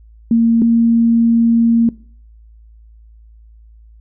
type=tone pair in turn; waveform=sine; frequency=230 / 231.2 Hz; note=A#3 / A#3; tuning=-23 / -14 cents; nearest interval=unison; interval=9 cents; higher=second; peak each=-8 dBFS; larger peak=neither; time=0.31-0.62 / 0.62-1.89 s; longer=second; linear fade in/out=2 ms; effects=noise-tail reverb RT60 0.5 s tail -22 dB re dry + added 55 Hz sine -40 dBFS peak until 4 s